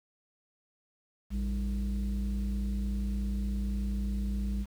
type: tone pair together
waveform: sine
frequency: 56.63 / 200 Hz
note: A#1 / G3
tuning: -49 / +35 cents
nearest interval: octave + minor seventh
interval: 2184 cents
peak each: -28 / -32 dBFS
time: 1.3-4.66 s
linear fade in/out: 50 ms
effects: tanh soft clip ceiling -26 dBFS + 9-bit